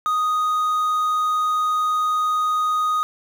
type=tone with quantisation; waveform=triangle; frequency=1244.5 Hz; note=D#6; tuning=in tune; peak=-16 dBFS; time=0.06-3.03 s; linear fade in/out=0 ms; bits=7; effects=none